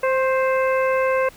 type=harmonic tone with a mistuned harmonic; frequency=523.3 Hz; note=C5; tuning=in tune; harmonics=1 / 2 / 3 / 4 / 5; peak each=-18 / -24 / -28 / -30 / -32 dBFS; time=0.03-1.29 s; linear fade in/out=5 ms; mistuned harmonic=2; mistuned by=+21 cents; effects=pink hiss -47 dBFS RMS until 1.36 s